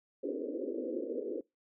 white band-pass noise, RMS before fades -37 dBFS, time 0.23-1.41 s, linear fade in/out 10 ms, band 250 to 540 Hz, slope 96 dB/octave, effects noise-tail reverb RT60 0.2 s tail -23 dB re dry

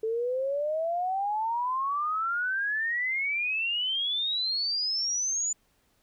sine exponential sweep, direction up, 436.2 to 7040 Hz, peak -26 dBFS, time 0.03-5.53 s, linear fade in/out 5 ms, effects pink hiss -69 dBFS RMS until 6.02 s

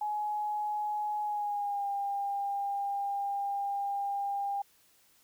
sine tone with pitch glide, 840 to 801.1 Hz, G#5 to G5, +19 to +37 cents, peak -30 dBFS, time 0.01-4.62 s, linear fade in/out 5 ms, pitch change -82 cents, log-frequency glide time 1.23-1.88 s, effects white hiss -65 dBFS RMS until 5.23 s

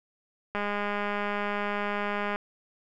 click train, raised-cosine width 0.5 ms, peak -16 dBFS, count 372, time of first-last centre 0.55-2.36 s, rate 205 Hz, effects none

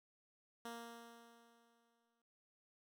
10% pulse tone with exponential decay, 233.1 Hz, A#3, in tune, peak -37 dBFS, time 0.65-2.22 s, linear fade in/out 2 ms, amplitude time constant 340 ms, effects noise-tail reverb RT60 0.8 s tail -24 dB re dry

